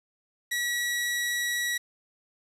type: tone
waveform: sawtooth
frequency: 1928 Hz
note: B6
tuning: 42 cents flat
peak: -23 dBFS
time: 0.51-1.78 s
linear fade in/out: 10 ms
effects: resampled to 32000 Hz + 9-bit